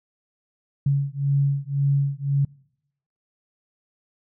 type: beating tone pair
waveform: sine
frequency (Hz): 139.1 / 141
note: C#3 / C#3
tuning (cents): +6 / +30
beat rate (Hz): 1.9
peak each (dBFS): -22 / -22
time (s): 0.86-2.45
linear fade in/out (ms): 5
effects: noise-tail reverb RT60 0.8 s tail -26 dB re dry